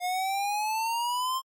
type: exponential sweep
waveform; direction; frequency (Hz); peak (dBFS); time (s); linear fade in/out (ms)
square; up; 713 to 1061; -27; 0-1.42; 50
effects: MP3 64 kbps